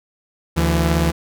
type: tone pair together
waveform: sawtooth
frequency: 74.7 / 167.7 Hz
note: D2 / E3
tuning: +30 / +30 cents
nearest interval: octave + major second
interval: 1400 cents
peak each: -14 dBFS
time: 0.56-1.12 s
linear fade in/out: 20 ms
effects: none